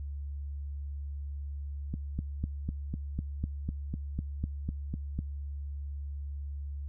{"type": "click train", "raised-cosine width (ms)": 5, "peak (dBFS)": -20, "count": 14, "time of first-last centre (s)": [1.94, 5.19], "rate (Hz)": 4, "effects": ["added 71 Hz sine -35 dBFS peak until 6.88 s"]}